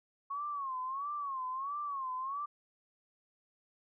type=tone with vibrato; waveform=sine; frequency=1096 Hz; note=C#6; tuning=20 cents flat; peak=-35 dBFS; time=0.3-2.46 s; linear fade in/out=10 ms; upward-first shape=sine; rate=1.5 Hz; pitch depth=130 cents each way; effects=none